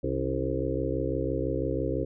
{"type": "harmonic tone with a mistuned harmonic", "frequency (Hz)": 66, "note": "C2", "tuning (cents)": 16, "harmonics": [1, 2, 4, 5, 6, 7, 8], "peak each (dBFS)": [-34, -34, -34, -34, -34, -34, -34], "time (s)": [0.03, 2.05], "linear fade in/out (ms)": 10, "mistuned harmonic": 4, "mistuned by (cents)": 80, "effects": []}